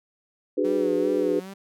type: chord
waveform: sine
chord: G# half-diminished seventh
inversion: second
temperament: just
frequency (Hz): 299 / 373.8 / 415.3 / 498.4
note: D4 / F#4 / G#4 / B4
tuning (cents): +31 / +18 / 0 / +16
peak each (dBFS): -26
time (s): 0.57-1.4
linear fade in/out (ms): 10
type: tone with vibrato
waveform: sawtooth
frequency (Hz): 187.4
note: F#3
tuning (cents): +22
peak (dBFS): -33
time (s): 0.64-1.54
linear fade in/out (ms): 10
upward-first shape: sine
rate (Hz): 2.5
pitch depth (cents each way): 85
effects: none